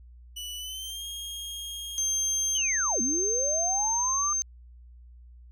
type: tone with pitch glide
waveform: sawtooth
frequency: 2960 to 3247 Hz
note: F#7 to G#7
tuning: 0 to -40 cents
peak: -32 dBFS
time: 0.36-2.58 s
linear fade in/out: 10 ms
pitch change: +160 cents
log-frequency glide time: 0.57-1.05 s
type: tone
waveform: sine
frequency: 6300 Hz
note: G8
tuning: 8 cents sharp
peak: -25 dBFS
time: 1.98-4.42 s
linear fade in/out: 0 ms
type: linear two-way sweep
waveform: sine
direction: down then up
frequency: 3164 to 220 to 1215 Hz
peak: -29 dBFS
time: 2.55-4.33 s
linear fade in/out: 2 ms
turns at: 3.01 s
effects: added 60 Hz sine -47 dBFS peak until 5.51 s